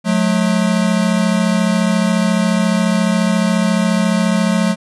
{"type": "tone pair together", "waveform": "square", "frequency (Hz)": [181.1, 215.4], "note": ["F#3", "A3"], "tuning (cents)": [-37, -37], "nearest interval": "minor third", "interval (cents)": 300, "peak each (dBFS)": -16, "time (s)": [0.04, 4.76], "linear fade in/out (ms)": 50, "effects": ["resampled to 24000 Hz"]}